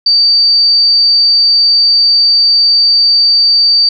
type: tone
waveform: sine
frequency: 4621 Hz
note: D8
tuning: 29 cents flat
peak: -5 dBFS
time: 0.06-3.89 s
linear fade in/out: 5 ms
effects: none